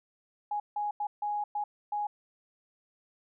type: tone bursts at uneven times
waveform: sine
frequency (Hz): 830.6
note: G#5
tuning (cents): 0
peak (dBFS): -29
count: 6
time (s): 0.51-0.6 / 0.76-0.91 / 1-1.07 / 1.22-1.44 / 1.55-1.64 / 1.92-2.07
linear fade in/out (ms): 5
effects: none